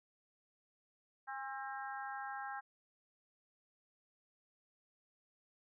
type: harmonic tone with a mistuned harmonic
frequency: 266.7 Hz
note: C4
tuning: 33 cents sharp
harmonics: 3 / 4 / 5 / 6 / 7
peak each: -44 / -50 / -49 / -47 / -56 dBFS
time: 1.27-2.61 s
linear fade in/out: 20 ms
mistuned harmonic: 3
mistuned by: +28 cents
effects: none